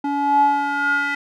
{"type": "tone with band-pass filter sweep", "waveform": "square", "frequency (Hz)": 284.2, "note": "C#4", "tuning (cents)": 43, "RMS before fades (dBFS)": -19, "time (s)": [0.04, 1.15], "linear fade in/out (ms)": 5, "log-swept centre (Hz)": [590, 1800], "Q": 5.9, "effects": []}